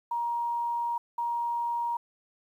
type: tone pair in turn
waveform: sine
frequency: 944 / 944 Hz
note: A#5 / A#5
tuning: +22 / +22 cents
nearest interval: unison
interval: 0 cents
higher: neither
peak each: -27 dBFS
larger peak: neither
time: 0.11-0.98 / 1.18-1.97 s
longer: first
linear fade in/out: 5 ms
effects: 10-bit